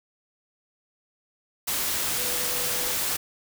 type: tone in noise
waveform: sine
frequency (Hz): 493.9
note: B4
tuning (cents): 0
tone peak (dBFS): -38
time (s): 2.18-2.94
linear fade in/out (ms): 10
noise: white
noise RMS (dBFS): -27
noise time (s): 1.67-3.17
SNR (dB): -14
effects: none